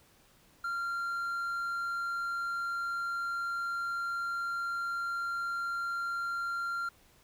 triangle tone, 1384 Hz, F6, 16 cents flat, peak -30 dBFS, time 0.64-6.89 s, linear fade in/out 5 ms, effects pink hiss -63 dBFS RMS until 7.23 s

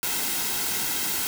white noise with comb filter, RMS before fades -27 dBFS, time 0.03-1.27 s, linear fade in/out 0 ms, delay 1.7 ms, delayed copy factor -0.55, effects none

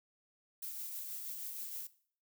violet noise with tremolo, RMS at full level -42 dBFS, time 0.62-1.87 s, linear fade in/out 5 ms, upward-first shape sine, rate 6.3 Hz, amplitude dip 30%, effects noise-tail reverb RT60 0.5 s tail -17 dB re dry

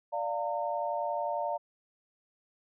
sine chord, Bb major, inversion first, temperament equal with one note detuned, 587.3 / 698.5 / 912.6 Hz, D5 / F5 / Bb5, 0 / 0 / -37 cents, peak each -34 dBFS, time 0.12-1.58 s, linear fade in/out 20 ms, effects none

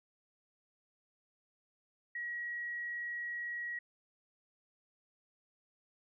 sine tone, 1909 Hz, A#6, 41 cents sharp, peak -37 dBFS, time 2.15-3.79 s, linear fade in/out 5 ms, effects none

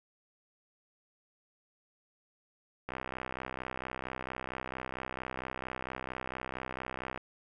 click train, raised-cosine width 0.5 ms, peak -22 dBFS, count 277, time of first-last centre 2.89-7.176 s, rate 64.4 Hz, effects none

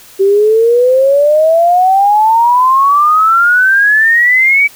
sine exponential sweep, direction up, 383.9 to 2300 Hz, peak -5 dBFS, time 0.19-4.68 s, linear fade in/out 20 ms, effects white hiss -38 dBFS RMS until 4.75 s

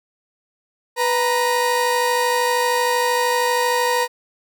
30% pulse tone pair together, 493.9 / 934.9 Hz, B4 / A#5, 0 / +5 cents, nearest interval major seventh, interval 1105 cents, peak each -17 dBFS, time 0.96-4.08 s, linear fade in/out 50 ms, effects none

